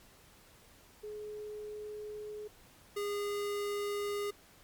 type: tone pair in turn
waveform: sine / square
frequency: 422.3 / 408.9 Hz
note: G#4 / G#4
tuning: +29 / -27 cents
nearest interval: minor second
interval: 56 cents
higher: first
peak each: -40 / -34 dBFS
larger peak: second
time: 1.03-2.48 / 2.96-4.31 s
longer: first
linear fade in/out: 10 ms
effects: pink hiss -60 dBFS RMS until 4.63 s + MP3 96 kbps